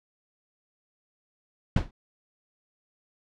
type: noise with exponential decay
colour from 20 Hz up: brown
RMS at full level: -17 dBFS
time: 1.76-1.91 s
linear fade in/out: 5 ms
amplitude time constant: 32 ms
effects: low-pass 5000 Hz 12 dB/octave